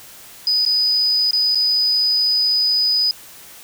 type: tone with dropouts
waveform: sine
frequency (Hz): 4978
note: D#8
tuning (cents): 0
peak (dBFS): -14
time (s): 0.47-3.11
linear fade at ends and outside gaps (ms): 1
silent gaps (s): 0.651-0.662 / 1.309-1.332 / 1.548-1.555
effects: white hiss -41 dBFS RMS until 3.63 s